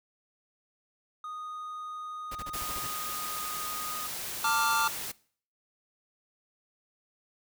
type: tone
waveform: triangle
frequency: 1239 Hz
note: D#6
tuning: 8 cents flat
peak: -35 dBFS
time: 1.24-4.07 s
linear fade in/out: 2 ms
type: noise bursts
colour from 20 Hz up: pink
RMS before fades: -41 dBFS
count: 8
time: 2.31-2.872 s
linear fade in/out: 10 ms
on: 44 ms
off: 30 ms
type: noise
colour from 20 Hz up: white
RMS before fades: -37 dBFS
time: 2.53-5.12 s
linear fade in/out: 10 ms
type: chord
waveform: square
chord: D minor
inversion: second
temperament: equal with one note detuned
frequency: 894.9 / 1174.7 / 1396.9 Hz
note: A5 / D6 / F6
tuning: +29 / 0 / 0 cents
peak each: -30 dBFS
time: 4.44-4.88 s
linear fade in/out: 5 ms
effects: noise-tail reverb RT60 0.5 s tail -21 dB re dry